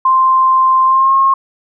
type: tone with pitch glide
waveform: sine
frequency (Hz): 1046.5 to 1078.4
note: C6 to C#6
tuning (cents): 0 to -48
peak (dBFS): -7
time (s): 0.05-1.34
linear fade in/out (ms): 5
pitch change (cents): +52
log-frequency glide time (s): 0.85-1.14
effects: none